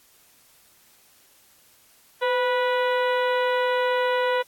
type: harmonic tone with a mistuned harmonic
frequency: 490 Hz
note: B4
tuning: 14 cents flat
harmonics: 1 / 2 / 3 / 4 / 5 / 6 / 7 / 8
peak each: -22 / -26 / -30 / -32 / -38 / -37 / -40 / -42 dBFS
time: 2.21-4.43 s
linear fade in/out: 20 ms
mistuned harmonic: 1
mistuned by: +51 cents
effects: white hiss -57 dBFS RMS until 4.47 s + AAC 64 kbps